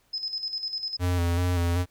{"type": "tone with tremolo", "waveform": "sine", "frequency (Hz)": 5100, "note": "D#8", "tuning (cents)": 42, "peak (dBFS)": -27, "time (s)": [0.13, 0.97], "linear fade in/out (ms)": 10, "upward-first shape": "square", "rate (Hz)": 10, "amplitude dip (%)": 60}
{"type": "tone with vibrato", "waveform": "square", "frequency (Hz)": 87.7, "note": "F2", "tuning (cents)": 8, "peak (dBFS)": -23, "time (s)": [0.99, 1.86], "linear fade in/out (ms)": 50, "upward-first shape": "square", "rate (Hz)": 2.6, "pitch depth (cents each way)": 32}
{"effects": ["pink hiss -66 dBFS RMS until 1.9 s"]}